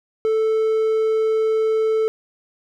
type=tone; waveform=triangle; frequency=440 Hz; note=A4; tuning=in tune; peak=-14 dBFS; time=0.25-2.08 s; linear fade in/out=0 ms; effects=none